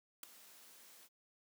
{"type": "noise with ADSR envelope", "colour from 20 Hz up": "white", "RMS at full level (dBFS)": -42, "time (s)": [0.23, 1.09], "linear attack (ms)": 4, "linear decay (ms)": 6, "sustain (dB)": -18, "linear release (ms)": 43, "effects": ["high-pass 200 Hz 12 dB/octave"]}